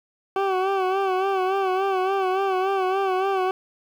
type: tone with vibrato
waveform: 20% pulse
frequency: 381.4 Hz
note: G4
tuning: 47 cents flat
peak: -15 dBFS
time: 0.36-3.51 s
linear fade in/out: 2 ms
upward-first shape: sine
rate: 3.5 Hz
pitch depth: 57 cents each way
effects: low-pass 2000 Hz 12 dB/octave + 8-bit